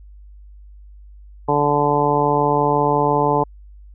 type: harmonic tone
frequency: 145.8 Hz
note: D3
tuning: 12 cents flat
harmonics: 1 / 2 / 3 / 4 / 5 / 6 / 7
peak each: -24 / -24 / -20 / -24 / -24 / -19 / -23 dBFS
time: 1.48-3.44 s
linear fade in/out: 10 ms
effects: added 50 Hz sine -39 dBFS peak until 3.94 s